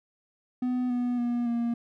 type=tone with pitch steps; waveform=triangle; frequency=250 / 245 / 240.1 / 235.3 Hz; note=B3 / B3 / B3 / A#3; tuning=+21 / -14 / -49 / +16 cents; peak=-23 dBFS; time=0.62-1.74 s; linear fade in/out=5 ms; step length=280 ms; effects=none